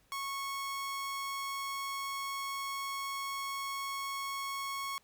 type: tone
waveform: sawtooth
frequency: 1101 Hz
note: C#6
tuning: 12 cents flat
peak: -32 dBFS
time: 0.12-4.98 s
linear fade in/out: 0 ms
effects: pink hiss -69 dBFS RMS until 5.03 s